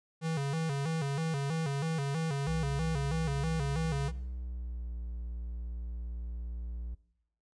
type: tone with vibrato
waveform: square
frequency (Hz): 150.3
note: D3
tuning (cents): +40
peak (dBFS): -31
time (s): 0.21-4.12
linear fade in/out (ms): 50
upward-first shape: square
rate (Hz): 3.1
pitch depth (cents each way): 130
type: tone with pitch glide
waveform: triangle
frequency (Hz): 63.3 to 58.72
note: B1 to A#1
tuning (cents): +43 to +13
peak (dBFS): -34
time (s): 2.47-6.95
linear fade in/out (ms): 10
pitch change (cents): -130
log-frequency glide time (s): 4.11-4.95
effects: noise-tail reverb RT60 0.8 s tail -20 dB re dry + resampled to 22050 Hz